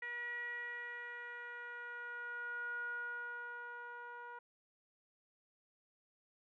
10% pulse tone with low-pass filter sweep, 480.4 Hz, B4, 48 cents flat, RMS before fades -45 dBFS, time 0.02-4.39 s, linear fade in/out 5 ms, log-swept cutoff 2000 to 1200 Hz, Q 9.5, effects none

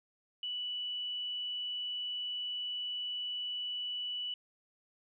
sine tone, 2960 Hz, F#7, in tune, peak -35 dBFS, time 0.43-4.34 s, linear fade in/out 2 ms, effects none

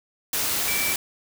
sine tone in noise, 2321 Hz, D7, 21 cents flat, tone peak -27 dBFS, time 0.68-0.93 s, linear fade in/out 2 ms, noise white, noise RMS -25 dBFS, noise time 0.33-0.96 s, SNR -5 dB, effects none

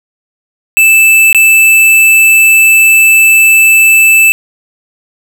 square tone with dropouts, 2637 Hz, E7, in tune, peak -3 dBFS, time 0.77-4.32 s, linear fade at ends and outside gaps 0 ms, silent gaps 1.328-1.347 s, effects none

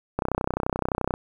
click train, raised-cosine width 1 ms, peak -10 dBFS, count 31, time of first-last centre 0.19-1.139 s, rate 31.6 Hz, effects 8-bit

